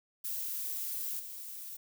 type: noise with level steps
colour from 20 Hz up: violet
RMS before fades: -37 / -44 dBFS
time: 0.24-1.77 s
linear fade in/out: 10 ms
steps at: 1.19 s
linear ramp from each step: 10 ms
effects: none